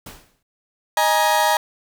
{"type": "noise with exponential decay", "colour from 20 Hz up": "pink", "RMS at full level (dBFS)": -34, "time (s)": [0.06, 0.43], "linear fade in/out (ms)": 5, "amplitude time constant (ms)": 80}
{"type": "chord", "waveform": "35% pulse", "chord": "D# suspended fourth", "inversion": "none", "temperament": "equal with one note detuned", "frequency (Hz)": [622.3, 830.6, 944.3], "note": ["D#5", "G#5", "A#5"], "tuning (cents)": [0, 0, 22], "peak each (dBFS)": [-20, -18, -17], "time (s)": [0.97, 1.57], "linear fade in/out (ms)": 2}
{"effects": []}